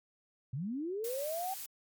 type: linear sweep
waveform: sine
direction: up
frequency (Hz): 116.54 to 782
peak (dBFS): -34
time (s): 0.53-1.54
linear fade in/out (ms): 5
type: noise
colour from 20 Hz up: blue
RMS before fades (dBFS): -43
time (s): 1.04-1.66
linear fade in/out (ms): 2
effects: MP3 96 kbps